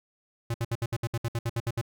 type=tone bursts; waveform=square; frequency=116.54 Hz; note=A#2; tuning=in tune; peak=-27 dBFS; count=13; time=0.5-1.814 s; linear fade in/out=5 ms; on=42 ms; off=64 ms; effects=none